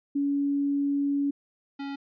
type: tone pair in turn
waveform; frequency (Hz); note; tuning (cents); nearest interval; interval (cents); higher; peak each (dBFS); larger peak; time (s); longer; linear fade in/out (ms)
sine / square; 282.6 / 278.5; C#4 / C#4; +34 / +8; unison; 26; first; -23 / -33; first; 0.15-1.31 / 1.79-1.96; first; 10
effects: resampled to 11025 Hz